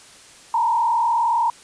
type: tone with frequency modulation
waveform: sine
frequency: 932.3 Hz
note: A#5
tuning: in tune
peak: -16 dBFS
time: 0.54-1.5 s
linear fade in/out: 2 ms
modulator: 40.8 Hz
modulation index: 1.1
effects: white hiss -46 dBFS RMS until 1.63 s + resampled to 22050 Hz